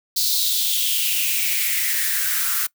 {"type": "noise with high-pass filter sweep", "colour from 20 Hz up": "blue", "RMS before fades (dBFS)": -21, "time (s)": [0.16, 2.67], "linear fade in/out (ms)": 10, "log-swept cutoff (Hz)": [4400, 1300], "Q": 4.8, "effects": ["noise-tail reverb RT60 0.1 s tail -22 dB re dry"]}